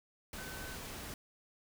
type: tone in noise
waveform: sine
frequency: 1522 Hz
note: F#6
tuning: 48 cents sharp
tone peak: -49 dBFS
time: 0.38-0.75 s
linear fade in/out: 2 ms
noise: pink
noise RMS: -45 dBFS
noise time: 0.33-1.14 s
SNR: -7 dB
effects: none